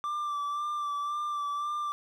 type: tone with vibrato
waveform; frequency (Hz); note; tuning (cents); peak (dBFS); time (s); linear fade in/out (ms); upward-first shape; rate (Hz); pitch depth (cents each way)
triangle; 1174.7; D6; 0; -28; 0.04-1.92; 0; sine; 1.9; 29
effects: none